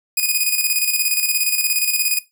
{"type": "tone with tremolo", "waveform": "5% pulse", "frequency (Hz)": 2480, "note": "D#7", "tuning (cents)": -6, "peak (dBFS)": -5, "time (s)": [0.17, 2.19], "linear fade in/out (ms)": 5, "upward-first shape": "square", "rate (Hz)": 17, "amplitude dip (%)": 55, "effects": ["noise-tail reverb RT60 0.2 s tail -17 dB re dry"]}